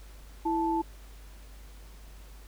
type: tone pair together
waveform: sine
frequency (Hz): 330 / 877.4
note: E4 / A5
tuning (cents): +2 / -5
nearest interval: octave + perfect fourth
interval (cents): 1693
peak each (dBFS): -28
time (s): 0.45-0.82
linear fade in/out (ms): 10
effects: added 50 Hz sine -46 dBFS peak until 2.47 s + pink hiss -56 dBFS RMS until 2.47 s